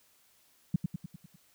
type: tone with echo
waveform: sine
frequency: 170.8 Hz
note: F3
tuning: 38 cents flat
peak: -21 dBFS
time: 0.74-0.76 s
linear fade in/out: 5 ms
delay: 100 ms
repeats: 6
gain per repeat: -5 dB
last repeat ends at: 1.36 s
effects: white hiss -66 dBFS RMS until 1.54 s